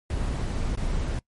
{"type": "noise with dropouts", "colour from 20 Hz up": "brown", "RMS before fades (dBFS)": -27, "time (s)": [0.1, 1.19], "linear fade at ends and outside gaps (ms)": 2, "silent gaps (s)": [0.755, 0.773], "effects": ["noise-tail reverb RT60 0.1 s tail -21 dB re dry", "MP3 48 kbps"]}